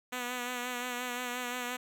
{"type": "tone with vibrato", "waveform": "5% pulse", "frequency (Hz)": 246.9, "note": "B3", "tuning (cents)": 0, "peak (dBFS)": -23, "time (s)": [0.12, 1.77], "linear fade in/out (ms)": 10, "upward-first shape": "sine", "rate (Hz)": 5.7, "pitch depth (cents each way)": 30, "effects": []}